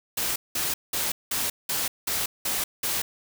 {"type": "noise bursts", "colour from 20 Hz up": "white", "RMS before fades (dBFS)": -27, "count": 8, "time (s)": [0.17, 3.02], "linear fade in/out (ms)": 5, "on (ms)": 190, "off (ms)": 190, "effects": []}